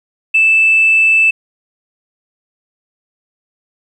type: tone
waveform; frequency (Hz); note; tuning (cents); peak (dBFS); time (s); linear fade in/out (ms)
sine; 2637; E7; 0; -6; 0.34-1.31; 10
effects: tanh soft clip ceiling -2 dBFS + 8-bit